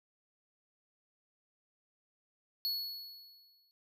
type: tone with exponential decay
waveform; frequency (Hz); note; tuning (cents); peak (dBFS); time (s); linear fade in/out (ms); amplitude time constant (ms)
square; 4380; C#8; -22; -31; 2.65-3.71; 0; 230
effects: none